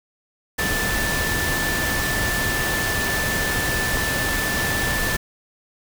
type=tone in noise; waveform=sine; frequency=1760 Hz; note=A6; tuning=in tune; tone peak=-24 dBFS; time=0.58-5.17 s; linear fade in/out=10 ms; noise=pink; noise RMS=-24 dBFS; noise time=0.58-5.17 s; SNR=-3 dB; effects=none